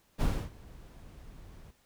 brown noise with ADSR envelope, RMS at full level -26 dBFS, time 0.18-1.71 s, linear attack 35 ms, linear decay 280 ms, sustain -24 dB, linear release 6 ms, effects pink hiss -68 dBFS RMS until 1.85 s

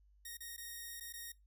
5% pulse tone with dropouts, 1864.7 Hz, A#6, in tune, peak -35 dBFS, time 0.25-1.32 s, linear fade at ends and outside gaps 5 ms, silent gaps 0.371-0.405 / 0.565-0.578 / 1-1.007 / 1.126-1.136 s, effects noise-tail reverb RT60 0.2 s tail -22 dB re dry + added 50 Hz sine -64 dBFS peak until 1.46 s

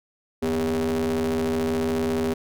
45% pulse ring-modulated tone, 79 Hz, D#2, 27 cents sharp, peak -19 dBFS, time 0.42-2.34 s, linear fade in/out 10 ms, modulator 323 Hz, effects none

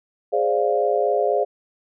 sine chord, D half-diminished seventh, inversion second, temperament equal, 415.3 / 523.3 / 587.3 / 698.5 Hz, Ab4 / C5 / D5 / F5, 0 / 0 / 0 / 0 cents, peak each -22 / -23 / -23 / -23 dBFS, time 0.32-1.45 s, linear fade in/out 20 ms, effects none

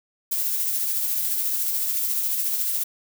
violet noise with tremolo, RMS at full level -23 dBFS, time 0.31-2.84 s, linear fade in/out 10 ms, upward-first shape triangle, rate 14 Hz, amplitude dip 35%, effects none

